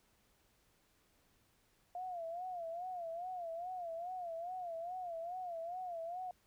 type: tone with vibrato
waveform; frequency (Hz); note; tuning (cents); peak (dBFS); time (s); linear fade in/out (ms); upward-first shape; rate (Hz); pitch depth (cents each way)
sine; 698.5; F5; 0; -40; 1.95-6.31; 2; sine; 2.4; 110
effects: pink hiss -73 dBFS RMS until 6.46 s